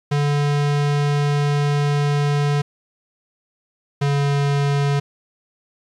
square tone pair in turn, 144.9 / 142 Hz, D3 / C#3, -23 / +42 cents, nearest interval unison, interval 35 cents, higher first, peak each -17 / -17 dBFS, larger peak neither, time 0.11-2.62 / 4.01-5 s, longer first, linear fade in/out 10 ms, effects low-pass 6000 Hz 12 dB/octave + 9-bit

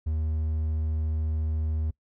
triangle tone with hard clipping, 78.5 Hz, D#2, 16 cents sharp, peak -26 dBFS, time 0.06-1.91 s, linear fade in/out 10 ms, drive 6 dB, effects noise-tail reverb RT60 0.1 s tail -23 dB re dry

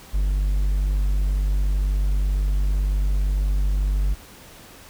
triangle tone, 49 Hz, G1, in tune, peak -16 dBFS, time 0.13-4.15 s, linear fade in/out 20 ms, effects pink hiss -45 dBFS RMS until 4.89 s

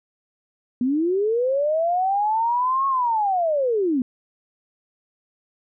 sine linear two-way sweep, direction up then down, 238.1 to 1100 to 238.1 Hz, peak -18 dBFS, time 0.81-4.02 s, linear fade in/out 2 ms, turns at 2.87 s, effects none

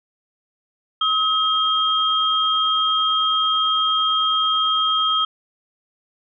sine tone pair together, 1276 / 3215 Hz, D#6 / G7, +43 / +43 cents, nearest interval octave + major third, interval 1600 cents, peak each -19 dBFS, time 1.01-5.25 s, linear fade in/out 5 ms, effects none

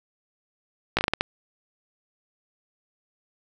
slowing click train, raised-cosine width 0.3 ms, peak -5 dBFS, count 7, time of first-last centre 0.97-1.209 s, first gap 17 ms, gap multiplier 1.34, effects 7-bit

